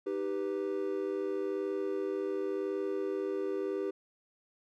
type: chord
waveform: triangle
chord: Eb augmented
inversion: none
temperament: equal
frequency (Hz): 311.1 / 392 / 493.9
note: Eb4 / G4 / B4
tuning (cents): 0 / 0 / 0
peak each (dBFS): -37 / -31 / -37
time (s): 0.06-3.91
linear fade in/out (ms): 10
effects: none